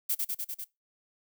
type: noise with echo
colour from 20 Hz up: violet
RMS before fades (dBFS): -28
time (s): 0.09-0.15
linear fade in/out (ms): 10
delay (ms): 99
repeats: 5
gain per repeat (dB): -2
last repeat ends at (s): 0.645
effects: noise-tail reverb RT60 0.2 s tail -21 dB re dry